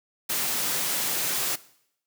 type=high-pass noise; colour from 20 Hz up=white; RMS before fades=-27 dBFS; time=0.29-1.56 s; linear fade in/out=10 ms; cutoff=110 Hz; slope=96 dB/octave; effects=noise-tail reverb RT60 0.7 s tail -19 dB re dry

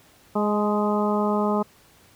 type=harmonic tone with a mistuned harmonic; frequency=208.2 Hz; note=G#3; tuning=5 cents sharp; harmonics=1 / 2 / 3 / 4 / 5 / 6; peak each=-23 / -26 / -28 / -29 / -30 / -31 dBFS; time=0.35-1.63 s; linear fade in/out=10 ms; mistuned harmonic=4; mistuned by=+22 cents; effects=pink hiss -55 dBFS RMS until 2.15 s + high-pass 60 Hz 12 dB/octave

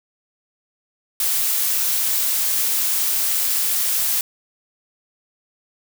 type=noise; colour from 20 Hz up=blue; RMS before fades=-20 dBFS; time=1.2-4.21 s; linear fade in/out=2 ms; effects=none

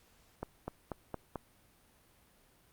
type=accelerating click train; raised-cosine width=1 ms; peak=-23 dBFS; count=5; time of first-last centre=0.43-1.357 s; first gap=250 ms; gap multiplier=0.95; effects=pink hiss -66 dBFS RMS until 2.72 s + Opus 48 kbps

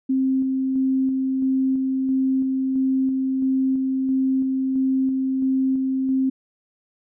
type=tone with tremolo; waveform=sine; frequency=264 Hz; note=C4; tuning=16 cents sharp; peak=-17 dBFS; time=0.09-6.3 s; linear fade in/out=10 ms; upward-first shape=square; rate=1.5 Hz; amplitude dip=25%; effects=none

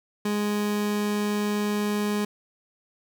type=tone; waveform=30% pulse; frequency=207.7 Hz; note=G#3; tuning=in tune; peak=-21 dBFS; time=0.25-2.25 s; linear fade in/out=5 ms; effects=none

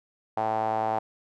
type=tone with band-pass filter; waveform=sawtooth; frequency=110.1 Hz; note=A2; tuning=2 cents sharp; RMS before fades=-27 dBFS; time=0.37-0.99 s; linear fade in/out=5 ms; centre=780 Hz; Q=5.7; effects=none

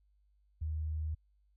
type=tone; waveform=sine; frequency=77.78 Hz; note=D#2; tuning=in tune; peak=-33 dBFS; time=0.61-1.15 s; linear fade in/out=10 ms; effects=added 50 Hz sine -67 dBFS peak until 1.56 s

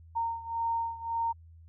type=beating tone pair; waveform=sine; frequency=920 / 921.8 Hz; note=A#5 / A#5; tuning=-23 / -20 cents; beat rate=1.8 Hz; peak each=-31 / -34 dBFS; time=0.15-1.33 s; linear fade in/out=20 ms; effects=added 82 Hz sine -50 dBFS peak until 1.68 s

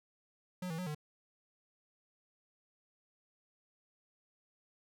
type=tone with pitch steps; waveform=square; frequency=182 / 162.3 / 182.3 / 151 Hz; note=F#3 / E3 / F#3 / D3; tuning=-28 / -27 / -25 / +48 cents; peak=-38 dBFS; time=0.62-0.948 s; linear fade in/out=5 ms; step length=82 ms; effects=none

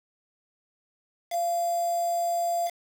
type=tone with quantisation; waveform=sine; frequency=690 Hz; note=F5; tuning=21 cents flat; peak=-24 dBFS; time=1.3-2.71 s; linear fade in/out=50 ms; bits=6; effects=none

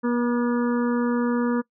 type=harmonic tone with a mistuned harmonic; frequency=240.5 Hz; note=B3; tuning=46 cents flat; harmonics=1 / 2 / 4 / 5 / 6 / 7; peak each=-21 / -27 / -33 / -35 / -37 / -38 dBFS; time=0.03-1.62 s; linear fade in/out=20 ms; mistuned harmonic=7; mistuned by=+21 cents; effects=noise-tail reverb RT60 0.1 s tail -23 dB re dry

